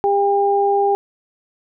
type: tone pair together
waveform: sine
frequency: 400.9 / 801.8 Hz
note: G4 / G5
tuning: +39 / +39 cents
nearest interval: octave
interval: 1200 cents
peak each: -16 dBFS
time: 0.04-0.95 s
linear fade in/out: 0 ms
effects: none